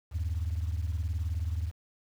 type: beating tone pair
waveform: sine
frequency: 77.78 / 96.78 Hz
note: D#2 / G2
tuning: 0 / -22 cents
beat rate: 19 Hz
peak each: -29 / -33 dBFS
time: 0.11-1.72 s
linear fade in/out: 50 ms
effects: tanh soft clip ceiling -24 dBFS + 9-bit